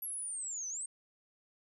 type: linear two-way sweep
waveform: sine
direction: down then up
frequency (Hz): 11540 to 5920 to 8690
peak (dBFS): -37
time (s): 0.02-0.86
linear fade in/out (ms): 5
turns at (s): 0.68
effects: none